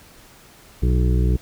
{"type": "harmonic tone", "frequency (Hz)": 61.74, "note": "B1", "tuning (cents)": 0, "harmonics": [1, 2, 3, 5, 6, 7], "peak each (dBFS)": [-16, -22, -26, -30, -32, -33], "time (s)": [0.82, 1.37], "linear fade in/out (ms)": 10, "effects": ["pink hiss -48 dBFS RMS until 1.41 s"]}